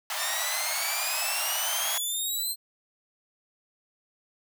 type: high-pass noise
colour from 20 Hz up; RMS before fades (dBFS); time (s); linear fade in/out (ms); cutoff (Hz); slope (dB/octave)
pink; -32; 0.1-1.98; 2; 610; 96
type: exponential sweep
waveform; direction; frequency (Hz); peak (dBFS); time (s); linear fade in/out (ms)
10% pulse; up; 1773 to 4186; -21; 0.16-2.56; 50
effects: none